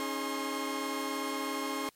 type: tone cluster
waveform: sawtooth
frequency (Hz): 274.1 / 311 / 418 / 1069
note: C#4 / D#4 / G#4 / C6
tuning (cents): -19 / -1 / +11 / +37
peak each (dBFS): -33 / -36 / -36 / -33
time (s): 0-1.89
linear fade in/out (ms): 0
effects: white hiss -67 dBFS RMS until 1.95 s + MP3 64 kbps